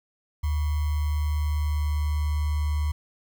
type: tone with sample-and-hold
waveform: sine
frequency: 74.9 Hz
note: D2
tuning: 35 cents sharp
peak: -22 dBFS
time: 0.43-2.92 s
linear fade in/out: 10 ms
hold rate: 1050 Hz
effects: none